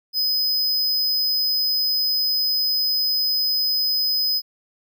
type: tone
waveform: square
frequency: 5030 Hz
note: D#8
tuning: 18 cents sharp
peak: -19 dBFS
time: 0.13-4.42 s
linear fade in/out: 50 ms
effects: none